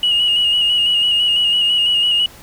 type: tone with vibrato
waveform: sine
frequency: 2888 Hz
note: F#7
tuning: 43 cents flat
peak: -11 dBFS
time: 0.03-2.26 s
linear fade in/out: 2 ms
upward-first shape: square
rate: 6 Hz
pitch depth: 26 cents each way
effects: tanh soft clip ceiling -8 dBFS + pink hiss -41 dBFS RMS until 2.42 s